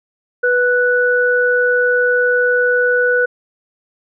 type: tone pair together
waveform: sine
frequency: 492.2 / 1480 Hz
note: B4 / F#6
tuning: -6 / 0 cents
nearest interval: octave + perfect fifth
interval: 1906 cents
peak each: -14 dBFS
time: 0.43-3.26 s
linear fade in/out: 10 ms
effects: none